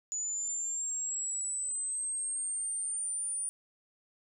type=linear sweep; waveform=sine; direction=up; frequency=6910 to 9397 Hz; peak=-32 dBFS; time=0.12-3.49 s; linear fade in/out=0 ms; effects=none